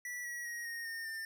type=tone with pitch steps; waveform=square; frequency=1955 / 1922.5 / 1890.6 / 1859.2 / 1828.3 / 1797.9 Hz; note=B6 / B6 / A#6 / A#6 / A#6 / A6; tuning=-18 / -47 / +24 / -5 / -34 / +37 cents; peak=-40 dBFS; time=0.05-1.25 s; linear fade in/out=2 ms; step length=200 ms; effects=none